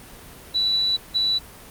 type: tone pair in turn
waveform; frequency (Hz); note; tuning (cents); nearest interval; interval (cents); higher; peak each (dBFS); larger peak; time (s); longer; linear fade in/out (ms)
sine; 3951 / 3951; B7 / B7; 0 / 0; unison; 0; neither; -17; neither; 0.54-0.97 / 1.14-1.39; first; 20
effects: pink hiss -43 dBFS RMS until 1.7 s + Opus 32 kbps